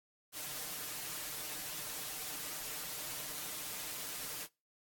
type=noise with comb filter; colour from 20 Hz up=white; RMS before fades=-42 dBFS; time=0.32-4.48 s; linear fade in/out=50 ms; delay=6.6 ms; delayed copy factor=+0.9; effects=noise-tail reverb RT60 0.3 s tail -26 dB re dry + AAC 64 kbps